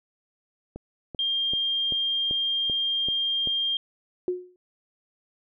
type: click train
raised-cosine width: 2 ms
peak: -23 dBFS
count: 8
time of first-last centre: 0.76-3.473 s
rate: 2.58 Hz
type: tone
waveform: sine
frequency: 3203 Hz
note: G7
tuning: 37 cents sharp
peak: -23 dBFS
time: 1.19-3.77 s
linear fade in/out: 2 ms
type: tone with exponential decay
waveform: sine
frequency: 361.8 Hz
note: F#4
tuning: 39 cents flat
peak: -20 dBFS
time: 4.28-4.56 s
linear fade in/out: 1 ms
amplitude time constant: 59 ms
effects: none